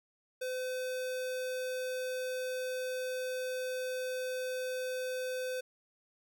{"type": "tone", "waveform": "square", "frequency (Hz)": 510, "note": "C5", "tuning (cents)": -44, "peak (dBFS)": -35, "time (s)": [0.41, 5.61], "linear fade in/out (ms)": 10, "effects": []}